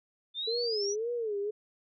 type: exponential sweep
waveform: sine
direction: up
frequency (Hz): 3520 to 6030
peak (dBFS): -32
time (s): 0.34-0.96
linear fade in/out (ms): 50
type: tone with vibrato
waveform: sine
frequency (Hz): 440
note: A4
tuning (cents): 0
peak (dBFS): -30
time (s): 0.47-1.51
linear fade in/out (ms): 10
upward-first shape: sine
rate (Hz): 1.9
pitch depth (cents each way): 160
effects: none